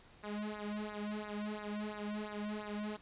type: tone with flanger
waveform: sawtooth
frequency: 209.8 Hz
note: G#3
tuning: 18 cents sharp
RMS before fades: -41 dBFS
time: 0.23-2.97 s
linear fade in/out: 10 ms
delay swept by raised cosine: 0.29 to 2.39 ms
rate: 2.9 Hz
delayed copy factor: -1
effects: pink hiss -61 dBFS RMS until 3.01 s + resampled to 8000 Hz